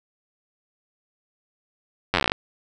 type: slowing click train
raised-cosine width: 0.3 ms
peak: -3 dBFS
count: 13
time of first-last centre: 2.14-2.319 s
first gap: 10 ms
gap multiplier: 1.07
effects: none